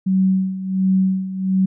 sine tone with tremolo, 189.2 Hz, F#3, 39 cents sharp, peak -12 dBFS, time 0.06-1.66 s, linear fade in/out 10 ms, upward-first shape sine, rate 1.4 Hz, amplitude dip 75%, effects none

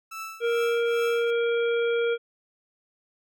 30% pulse tone with tremolo, 1318.5 Hz, E6, in tune, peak -30 dBFS, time 0.11-1.31 s, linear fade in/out 10 ms, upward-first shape triangle, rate 2.4 Hz, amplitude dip 90%
harmonic tone, 468.1 Hz, A#4, 7 cents sharp, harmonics 1 / 3 / 5 / 7, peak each -22 / -32 / -36 / -39 dBFS, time 0.4-2.18 s, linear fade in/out 50 ms
effects none

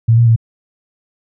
sine tone with pitch steps, 114.3 / 117.9 / 113.9 Hz, A#2 / A#2 / A#2, -34 / +20 / -40 cents, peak -6 dBFS, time 0.08-0.362 s, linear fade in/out 10 ms, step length 94 ms, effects none

